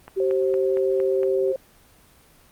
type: click train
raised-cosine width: 0.5 ms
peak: -23 dBFS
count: 6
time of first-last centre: 0.08-1.232 s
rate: 4.34 Hz
type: tone with pitch glide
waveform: sine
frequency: 383.3 to 385.5 Hz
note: G4 to G4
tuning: -39 to -29 cents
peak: -20 dBFS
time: 0.16-1.53 s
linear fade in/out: 20 ms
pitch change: +10 cents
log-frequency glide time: 0.45-0.94 s
type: tone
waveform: sine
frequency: 530 Hz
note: C5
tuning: 22 cents sharp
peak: -23 dBFS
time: 0.2-1.56 s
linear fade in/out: 2 ms
effects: pink hiss -54 dBFS RMS until 2.51 s + Opus 24 kbps